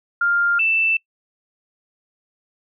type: tone pair in turn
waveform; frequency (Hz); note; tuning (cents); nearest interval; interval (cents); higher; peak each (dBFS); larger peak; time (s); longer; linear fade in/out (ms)
sine; 1400 / 2656; F6 / E7; +4 / +12; major seventh; 1108; second; -15; neither; 0.21-0.59 / 0.59-0.97; neither; 5
effects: noise-tail reverb RT60 0.1 s tail -24 dB re dry